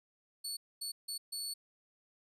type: tone bursts at uneven times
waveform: 25% pulse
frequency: 4434 Hz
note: C#8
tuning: in tune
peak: -33 dBFS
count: 4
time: 0.44-0.57 / 0.81-0.92 / 1.08-1.18 / 1.32-1.54 s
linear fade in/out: 10 ms
effects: none